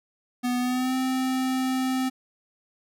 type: tone with pitch glide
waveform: square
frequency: 246.9 to 259.5 Hz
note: B3 to C4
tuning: 0 to -14 cents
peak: -24 dBFS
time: 0.43-2.1 s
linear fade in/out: 20 ms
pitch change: +86 cents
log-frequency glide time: 0.59-0.95 s
effects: none